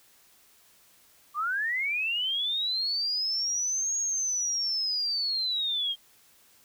sine linear two-way sweep, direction up then down, 1140 to 6645 to 3176 Hz, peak -26 dBFS, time 1.34-5.96 s, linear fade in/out 50 ms, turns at 3.97 s, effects white hiss -60 dBFS RMS until 6.64 s

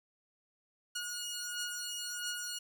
10% pulse beating tone pair, 1442 / 1443.5 Hz, F#6 / F#6, -45 / -43 cents, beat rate 1.5 Hz, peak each -31 / -33 dBFS, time 0.95-2.59 s, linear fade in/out 10 ms, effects none

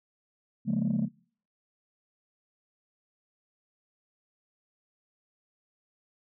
sine chord, Bb minor seventh, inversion first, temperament just, 139.85 / 174.81 / 209.8 / 233.1 Hz, Db3 / F3 / Ab3 / Bb3, +16 / +2 / +18 / 0 cents, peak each -32 / -30 / -27 / -29 dBFS, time 0.65-1.09 s, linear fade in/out 50 ms, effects noise-tail reverb RT60 0.5 s tail -25 dB re dry + tanh soft clip ceiling -20 dBFS

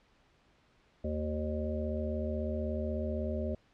harmonic tone with a mistuned harmonic, 76.2 Hz, D#2, 36 cents flat, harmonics 1 / 3 / 5 / 7 / 8, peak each -35 / -37 / -41 / -41 / -39 dBFS, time 1.04-3.55 s, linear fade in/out 5 ms, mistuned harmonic 1, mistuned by +51 cents, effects pink hiss -67 dBFS RMS until 3.73 s + low-pass 4000 Hz 12 dB/octave

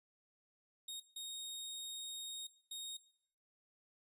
sawtooth tone bursts at uneven times, 3729 Hz, A#7, in tune, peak -40 dBFS, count 3, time 0.88-1 / 1.16-2.47 / 2.71-2.97 s, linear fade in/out 5 ms, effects noise-tail reverb RT60 0.7 s tail -19 dB re dry + resampled to 32000 Hz

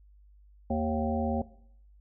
harmonic tone with a mistuned harmonic, 77.78 Hz, D#2, in tune, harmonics 1 / 3 / 5 / 7 / 9 / 10, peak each -33 / -29 / -39 / -33 / -37 / -36 dBFS, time 0.7-1.42 s, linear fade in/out 5 ms, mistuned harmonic 3, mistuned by -24 cents, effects noise-tail reverb RT60 0.7 s tail -19 dB re dry + added 50 Hz sine -54 dBFS peak until 2 s

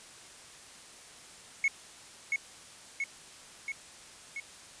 triangle tone with echo, 2196 Hz, C#7, 17 cents flat, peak -22 dBFS, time 1.64-1.68 s, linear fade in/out 2 ms, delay 680 ms, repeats 4, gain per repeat -3 dB, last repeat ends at 4.4 s, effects white hiss -51 dBFS RMS until 4.8 s + resampled to 22050 Hz

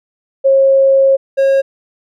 sine / triangle tone pair in turn, 541 / 543.1 Hz, C#5 / C#5, -42 / -36 cents, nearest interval unison, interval 6 cents, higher second, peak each -6 dBFS, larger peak neither, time 0.44-1.17 / 1.37-1.62 s, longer first, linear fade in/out 20 ms, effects none

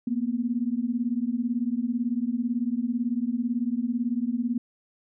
sine beating tone pair, 230.5 / 248.5 Hz, A#3 / B3, -19 / +11 cents, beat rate 18 Hz, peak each -27 / -27 dBFS, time 0.07-4.58 s, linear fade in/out 5 ms, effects none

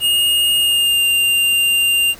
square tone with pitch glide, 2848 to 2793 Hz, F7 to F7, +33 to -1 cents, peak -13 dBFS, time 0-2.15 s, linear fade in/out 50 ms, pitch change -34 cents, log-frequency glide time 0.58-1.05 s, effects pink hiss -40 dBFS RMS until 2.19 s

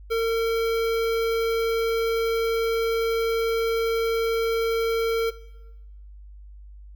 square tone with notch filter, 455.3 Hz, A#4, 41 cents flat, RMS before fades -23 dBFS, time 0.1-5.31 s, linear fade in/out 20 ms, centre 7900 Hz, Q 0.73, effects noise-tail reverb RT60 1.0 s tail -18 dB re dry + added 50 Hz sine -41 dBFS peak until 6.95 s

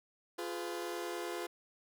sawtooth chord, F diminished, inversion none, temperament just, 349.2 / 419.1 / 502.9 Hz, F4 / Ab4 / Cb5, 0 / +16 / +31 cents, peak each -36 / -40 / -40 dBFS, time 0.38-1.47 s, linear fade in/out 10 ms, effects none

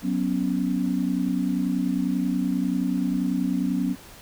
sine chord, F# suspended fourth, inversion none, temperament equal, 185 / 246.9 / 277.2 Hz, F#3 / B3 / C#4, 0 / 0 / 0 cents, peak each -26 dBFS, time 0.02-3.96 s, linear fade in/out 50 ms, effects pink hiss -46 dBFS RMS until 4.21 s

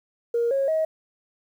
sine tone with pitch steps, 470 / 546.2 / 634.7 Hz, A#4 / C#5 / D#5, +14 / -26 / +34 cents, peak -19 dBFS, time 0.34-0.85 s, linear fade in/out 5 ms, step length 170 ms, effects tanh soft clip ceiling -15 dBFS + 9-bit

